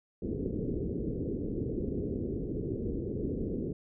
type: low-pass noise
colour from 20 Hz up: white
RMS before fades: -34 dBFS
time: 0.22-3.73 s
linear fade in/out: 5 ms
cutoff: 440 Hz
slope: 48 dB/octave
effects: none